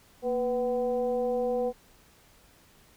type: tone with frequency modulation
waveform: sine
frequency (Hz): 493.9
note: B4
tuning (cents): 0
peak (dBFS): -25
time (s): 0.22-1.73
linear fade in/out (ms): 50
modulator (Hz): 260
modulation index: 0.67
effects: pink hiss -59 dBFS RMS until 2.96 s